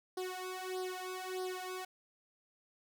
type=tone with flanger; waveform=sawtooth; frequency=370 Hz; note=F#4; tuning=in tune; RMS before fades=-41 dBFS; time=0.17-1.85 s; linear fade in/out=5 ms; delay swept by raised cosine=0.2 to 1.9 ms; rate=1.6 Hz; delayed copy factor=+0.95; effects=none